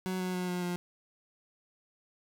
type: tone with pitch steps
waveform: 30% pulse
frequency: 185.7 / 183.46 / 181.25 / 179.06 / 176.9 Hz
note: F#3 / F#3 / F#3 / F3 / F3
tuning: +7 / -14 / -35 / +44 / +23 cents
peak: -29 dBFS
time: 0.06-0.76 s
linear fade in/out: 0 ms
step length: 140 ms
effects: none